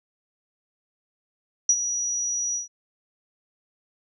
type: tone with ADSR envelope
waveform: sine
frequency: 5820 Hz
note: F#8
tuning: 29 cents flat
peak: -13 dBFS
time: 1.69-2.68 s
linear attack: 4 ms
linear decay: 56 ms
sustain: -11 dB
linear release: 130 ms
effects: none